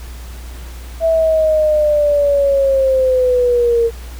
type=linear sweep; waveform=sine; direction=down; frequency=659.3 to 458.9 Hz; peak=-10 dBFS; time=1-3.91 s; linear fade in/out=50 ms; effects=added 60 Hz sine -28 dBFS peak until 4.19 s + pink hiss -39 dBFS RMS until 4.19 s